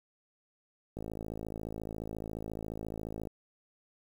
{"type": "click train", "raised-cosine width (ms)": 2, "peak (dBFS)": -26, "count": 126, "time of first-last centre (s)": [0.97, 3.272], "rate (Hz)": 54.3, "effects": ["9-bit"]}